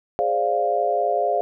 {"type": "chord", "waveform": "sine", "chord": "D half-diminished seventh", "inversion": "second", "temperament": "equal", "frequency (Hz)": [415.3, 523.3, 587.3, 698.5], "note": ["Ab4", "C5", "D5", "F5"], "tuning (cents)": [0, 0, 0, 0], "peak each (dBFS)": [-26, -26, -25, -21], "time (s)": [0.19, 1.41], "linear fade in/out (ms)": 0, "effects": []}